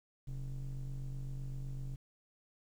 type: ring-modulated tone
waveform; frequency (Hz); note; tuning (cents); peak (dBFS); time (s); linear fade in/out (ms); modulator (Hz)
triangle; 77.78; D#2; 0; -33; 0.27-1.96; 10; 53.8
effects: 11-bit